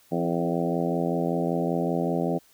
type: harmonic tone with a mistuned harmonic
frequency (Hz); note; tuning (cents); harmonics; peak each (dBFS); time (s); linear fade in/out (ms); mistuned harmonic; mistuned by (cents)
85.2; F2; -42; 2 / 3 / 4 / 5 / 6 / 7 / 8 / 9; -28 / -30 / -31 / -32 / -33 / -33 / -34 / -35; 0.11-2.39; 20; 4; -22
effects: white hiss -59 dBFS RMS until 2.53 s